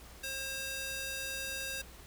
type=tone with high-pass filter; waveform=square; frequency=535 Hz; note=C5; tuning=38 cents sharp; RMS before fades=-39 dBFS; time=0.23-1.82 s; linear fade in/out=10 ms; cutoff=1800 Hz; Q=0.59; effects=added 60 Hz sine -54 dBFS peak until 2.06 s + pink hiss -54 dBFS RMS until 2.06 s